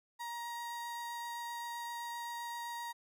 35% pulse tone with vibrato, 944 Hz, A#5, 22 cents sharp, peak -38 dBFS, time 0.19-2.93 s, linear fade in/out 20 ms, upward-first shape triangle, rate 7.7 Hz, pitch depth 9 cents each way, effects none

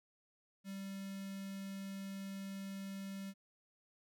square tone with notch filter, 195.1 Hz, G3, 8 cents flat, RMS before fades -45 dBFS, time 0.64-3.34 s, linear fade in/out 50 ms, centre 810 Hz, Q 0.75, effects none

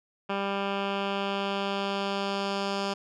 10% pulse tone with low-pass filter sweep, 198 Hz, G3, 18 cents sharp, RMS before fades -30 dBFS, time 0.29-2.94 s, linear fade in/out 10 ms, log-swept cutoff 2400 to 5100 Hz, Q 1.7, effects none

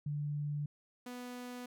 sine / sawtooth tone pair in turn, 146.83 / 246.9 Hz, D3 / B3, 0 / 0 cents, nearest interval major sixth, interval 900 cents, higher second, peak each -34 / -39 dBFS, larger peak first, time 0.06-0.66 / 1.06-1.66 s, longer neither, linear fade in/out 5 ms, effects none

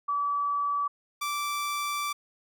sine / sawtooth tone pair in turn, 1149 / 1167.1 Hz, D6 / D6, -38 / -11 cents, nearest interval unison, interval 27 cents, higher second, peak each -25 dBFS, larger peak neither, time 0.08-0.88 / 1.21-2.13 s, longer second, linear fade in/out 10 ms, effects none

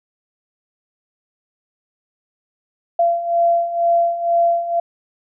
sine beating tone pair, 682 / 684.1 Hz, F5 / F5, -41 / -36 cents, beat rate 2.1 Hz, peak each -20 / -15 dBFS, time 2.99-4.8 s, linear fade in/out 5 ms, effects none

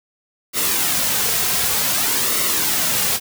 white noise with flanger, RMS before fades -19 dBFS, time 0.53-3.2 s, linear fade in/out 50 ms, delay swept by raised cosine 1.2 to 3.5 ms, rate 0.54 Hz, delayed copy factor -0.5, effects none

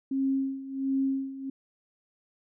sine tone with tremolo, 269.4 Hz, C#4, 49 cents flat, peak -23 dBFS, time 0.11-1.5 s, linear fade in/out 5 ms, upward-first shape sine, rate 1.4 Hz, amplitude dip 80%, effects none

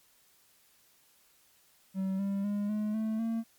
triangle tone with pitch steps, 191 / 197.74 / 204.7 / 211.9 / 219.4 / 227.1 Hz, G3 / G3 / G#3 / G#3 / A3 / A#3, -45 / +15 / -25 / +35 / -5 / -45 cents, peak -27 dBFS, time 1.94-3.44 s, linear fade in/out 50 ms, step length 250 ms, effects white hiss -65 dBFS RMS until 3.58 s + MP3 96 kbps

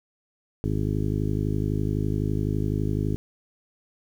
harmonic tone, 51.91 Hz, G#1, in tune, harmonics 1 / 2 / 3 / 4 / 5 / 6 / 7 / 8, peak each -30 / -27 / -29 / -36 / -32 / -33 / -36 / -36 dBFS, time 0.64-3.16 s, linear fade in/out 0 ms, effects 9-bit

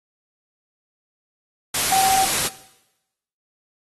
sine tone in noise, 768 Hz, G5, 36 cents flat, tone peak -16 dBFS, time 1.92-2.25 s, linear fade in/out 5 ms, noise white, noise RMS -21 dBFS, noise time 1.74-2.48 s, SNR +2 dB, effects noise-tail reverb RT60 0.9 s tail -17 dB re dry + AAC 32 kbps

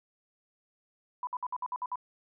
sine tone bursts, 993 Hz, B5, 9 cents sharp, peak -31 dBFS, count 8, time 1.23-1.957 s, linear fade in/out 2 ms, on 41 ms, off 57 ms, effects none

